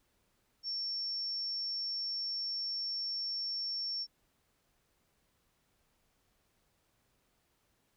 sine tone, 5450 Hz, F8, 43 cents flat, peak -34 dBFS, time 0.63-4.07 s, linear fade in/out 50 ms, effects pink hiss -75 dBFS RMS until 7.96 s

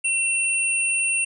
sine tone pair together, 2711 / 9119 Hz, E7 / C#9, +48 / +48 cents, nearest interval octave + major sixth, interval 2100 cents, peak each -21 / -24 dBFS, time 0.04-1.25 s, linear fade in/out 10 ms, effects none

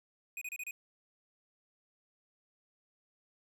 square tone bursts, 2489 Hz, D#7, in tune, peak -39 dBFS, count 5, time 0.37-0.71 s, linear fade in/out 2 ms, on 44 ms, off 30 ms, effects none

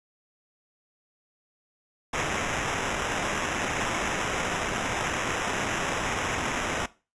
violet noise with sample-and-hold, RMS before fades -29 dBFS, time 2.13-6.86 s, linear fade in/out 5 ms, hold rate 4410 Hz, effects noise-tail reverb RT60 0.3 s tail -18 dB re dry + resampled to 22050 Hz

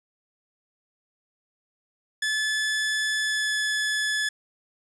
sawtooth tone with pitch glide, 1729 to 1718 Hz, A6 to A6, -31 to -42 cents, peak -20 dBFS, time 2.22-4.29 s, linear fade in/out 5 ms, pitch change -11 cents, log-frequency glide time 3.21-3.54 s, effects resampled to 22050 Hz + 9-bit

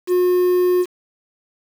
triangle tone with quantisation, 360 Hz, F#4, 47 cents flat, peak -11 dBFS, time 0.07-0.86 s, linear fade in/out 50 ms, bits 6, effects none

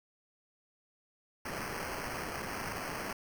blue noise with sample-and-hold, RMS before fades -39 dBFS, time 1.45-3.13 s, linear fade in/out 5 ms, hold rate 3675 Hz, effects none

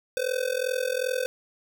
square tone with amplitude modulation, 510 Hz, C5, 44 cents flat, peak -22 dBFS, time 0.17-1.26 s, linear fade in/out 0 ms, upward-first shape sine, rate 42.6 Hz, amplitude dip 90%, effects none

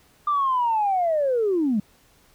sine linear sweep, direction down, 1200 to 194 Hz, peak -18 dBFS, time 0.27-1.8 s, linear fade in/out 5 ms, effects tanh soft clip ceiling -14 dBFS + pink hiss -58 dBFS RMS until 2.34 s

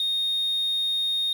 sine tone, 3700 Hz, A#7, 14 cents flat, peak -21 dBFS, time 0-1.33 s, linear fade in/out 2 ms, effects tanh soft clip ceiling -19 dBFS + 8-bit

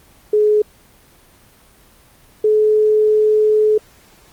sine tone pair in turn, 422.9 / 428.3 Hz, G#4 / A4, +31 / -47 cents, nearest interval unison, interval 22 cents, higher second, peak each -10 dBFS, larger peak neither, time 0.33-0.62 / 2.44-3.78 s, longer second, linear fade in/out 5 ms, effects pink hiss -49 dBFS RMS until 4.32 s + Opus 24 kbps

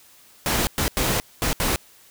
pink noise bursts at uneven times, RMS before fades -22 dBFS, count 5, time 0.46-0.67 / 0.78-0.88 / 0.97-1.2 / 1.42-1.53 / 1.6-1.76 s, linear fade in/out 0 ms, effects white hiss -52 dBFS RMS until 2.1 s

